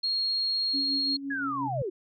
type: tone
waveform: sine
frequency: 4271 Hz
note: C8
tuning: 35 cents sharp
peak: -25 dBFS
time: 0.03-1.17 s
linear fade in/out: 10 ms
type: tone with tremolo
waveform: sine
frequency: 277.2 Hz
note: C#4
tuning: in tune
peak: -30 dBFS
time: 0.73-1.69 s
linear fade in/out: 20 ms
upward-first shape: sine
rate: 5.8 Hz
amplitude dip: 55%
type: tone with exponential growth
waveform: sine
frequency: 130.81 Hz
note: C3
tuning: in tune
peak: -27 dBFS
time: 1.22-1.82 s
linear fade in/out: 2 ms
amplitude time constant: 130 ms
type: linear sweep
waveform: sine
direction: down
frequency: 1713 to 337 Hz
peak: -29 dBFS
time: 1.3-1.9 s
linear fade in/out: 10 ms
effects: none